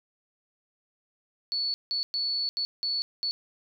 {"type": "tone bursts at uneven times", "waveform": "sine", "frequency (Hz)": 4435, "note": "C#8", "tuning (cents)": 0, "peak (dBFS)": -26, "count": 6, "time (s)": [[1.52, 1.74], [1.91, 2.03], [2.14, 2.49], [2.57, 2.65], [2.83, 3.02], [3.23, 3.31]], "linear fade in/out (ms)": 0, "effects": []}